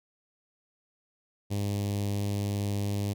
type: tone with notch filter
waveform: sawtooth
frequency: 101.5 Hz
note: G#2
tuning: 39 cents flat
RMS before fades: -30 dBFS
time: 1.5-3.14 s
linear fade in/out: 20 ms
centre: 1400 Hz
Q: 0.54
effects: none